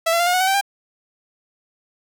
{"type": "tone with pitch steps", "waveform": "sawtooth", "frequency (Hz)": [659.3, 677.4, 696.1, 715.2, 734.9, 755.2, 775.9, 797.3], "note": ["E5", "E5", "F5", "F5", "F#5", "F#5", "G5", "G5"], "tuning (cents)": [0, 47, -6, 41, -12, 35, -18, 29], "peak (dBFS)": -12, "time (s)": [0.06, 0.612], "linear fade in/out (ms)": 10, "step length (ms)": 69, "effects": []}